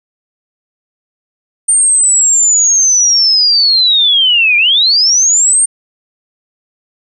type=linear two-way sweep; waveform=sine; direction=down then up; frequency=8870 to 2357 to 8870 Hz; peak=-6 dBFS; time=1.68-5.66 s; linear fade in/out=10 ms; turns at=4.57 s; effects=none